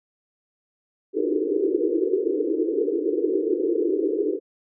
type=band-pass noise; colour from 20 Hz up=white; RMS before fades=-23 dBFS; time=1.13-4.4 s; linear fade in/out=50 ms; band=300 to 470 Hz; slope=96 dB/octave; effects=none